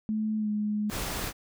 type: tone with pitch glide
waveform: sine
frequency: 216.1 to 210.1 Hz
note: A3 to G#3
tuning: -31 to +20 cents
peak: -26 dBFS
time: 0.09-0.9 s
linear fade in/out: 0 ms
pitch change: -49 cents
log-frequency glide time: 0.38-0.49 s
type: noise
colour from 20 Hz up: pink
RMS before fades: -33 dBFS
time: 0.89-1.33 s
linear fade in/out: 50 ms
effects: none